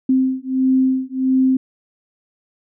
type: beating tone pair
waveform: sine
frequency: 260.4 / 261.9 Hz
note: C4 / C4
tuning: -8 / +2 cents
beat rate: 1.5 Hz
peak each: -17 dBFS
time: 0.09-1.57 s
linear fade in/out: 5 ms
effects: none